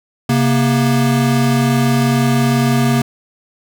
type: tone pair together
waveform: square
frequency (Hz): 134.22 / 236.4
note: C3 / A#3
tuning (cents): +45 / +24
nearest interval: minor seventh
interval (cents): 979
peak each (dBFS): -15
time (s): 0.29-3.02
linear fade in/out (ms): 5
effects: none